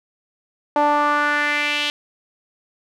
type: tone with band-pass filter sweep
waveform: sawtooth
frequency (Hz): 293.7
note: D4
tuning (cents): 0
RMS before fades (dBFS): -19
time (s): 0.76-1.9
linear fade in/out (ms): 0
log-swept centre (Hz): 790 to 3200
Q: 3.1
effects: none